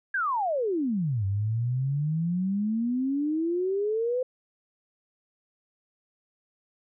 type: exponential two-way sweep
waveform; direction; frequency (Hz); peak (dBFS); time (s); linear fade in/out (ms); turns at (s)
sine; down then up; 1661.2 to 95.7 to 515; -24; 0.14-4.23; 5; 1.25
effects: none